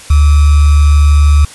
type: tone with sample-and-hold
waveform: sine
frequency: 73.42 Hz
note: D2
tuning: in tune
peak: -3 dBFS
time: 0.1-1.45 s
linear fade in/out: 5 ms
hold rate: 1225 Hz
effects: white hiss -33 dBFS RMS until 1.54 s + resampled to 24000 Hz